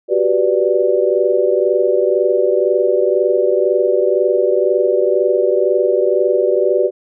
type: chord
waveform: sine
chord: G major seventh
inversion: third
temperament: equal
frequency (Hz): 370 / 392 / 493.9 / 587.3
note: F#4 / G4 / B4 / D5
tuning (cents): 0 / 0 / 0 / 0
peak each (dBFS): -17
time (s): 0.08-6.91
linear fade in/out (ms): 50
effects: none